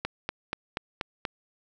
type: click train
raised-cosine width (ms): 0.3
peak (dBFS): -13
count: 6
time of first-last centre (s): 0.05-1.252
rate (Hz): 4.16
effects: none